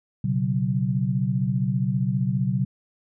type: chord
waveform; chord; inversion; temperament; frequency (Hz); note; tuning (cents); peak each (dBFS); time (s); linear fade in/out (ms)
sine; B suspended second; none; equal with one note detuned; 123.47 / 138.59 / 187.8; B2 / C#3 / F#3; 0 / 0 / +26; -25; 0.24-2.65; 5
effects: none